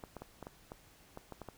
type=clicks; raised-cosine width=1 ms; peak=-30 dBFS; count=10; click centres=0.038 / 0.167 / 0.22 / 0.427 / 0.469 / 0.719 / 1.174 / 1.323 / 1.417 / 1.487 s; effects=pink hiss -62 dBFS RMS until 1.57 s